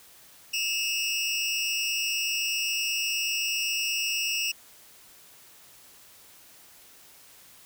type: tone pair together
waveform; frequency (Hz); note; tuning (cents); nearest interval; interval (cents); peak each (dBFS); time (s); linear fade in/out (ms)
25% pulse; 2621 / 2832; E7 / F7; -11 / +23; minor second; 134; -25; 0.53-4.52; 10
effects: white hiss -53 dBFS RMS until 7.65 s